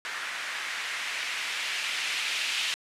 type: noise with low-pass filter sweep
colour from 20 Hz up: violet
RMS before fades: -32 dBFS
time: 0.05-2.74 s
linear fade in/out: 0 ms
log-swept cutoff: 1700 to 2800 Hz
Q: 1.8
effects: low-pass 12000 Hz 12 dB/octave